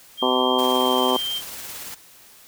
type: tone with pitch glide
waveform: sine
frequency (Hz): 3192 to 3154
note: G7 to G7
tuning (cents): +31 to +10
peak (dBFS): -24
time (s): 0.17-1.42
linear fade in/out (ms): 50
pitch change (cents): -21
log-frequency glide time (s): 0.73-1.02
type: harmonic tone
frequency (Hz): 127.4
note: C3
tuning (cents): -46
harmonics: 2 / 3 / 4 / 5 / 6 / 7 / 8 / 9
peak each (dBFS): -25 / -24 / -26 / -28 / -28 / -26 / -26 / -29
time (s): 0.22-1.17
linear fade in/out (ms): 5
type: noise with tremolo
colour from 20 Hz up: white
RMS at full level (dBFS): -34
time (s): 0.58-1.95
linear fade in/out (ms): 10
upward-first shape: triangle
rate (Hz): 18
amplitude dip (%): 30
effects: white hiss -49 dBFS RMS until 2.47 s